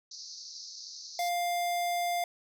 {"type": "band-pass noise", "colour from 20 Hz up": "pink", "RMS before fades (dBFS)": -45, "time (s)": [0.11, 1.29], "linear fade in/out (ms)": 5, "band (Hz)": [4200, 6200], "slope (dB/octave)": 96}
{"type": "tone", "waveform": "square", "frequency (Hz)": 700, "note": "F5", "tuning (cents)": 4, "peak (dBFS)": -29, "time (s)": [1.19, 2.24], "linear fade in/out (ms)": 2}
{"effects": []}